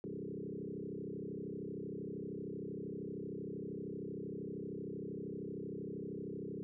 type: tone with frequency modulation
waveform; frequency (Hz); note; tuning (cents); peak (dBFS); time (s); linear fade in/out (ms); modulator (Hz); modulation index
sine; 293.7; D4; 0; -40; 0.04-6.63; 0; 32.9; 4.6
effects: none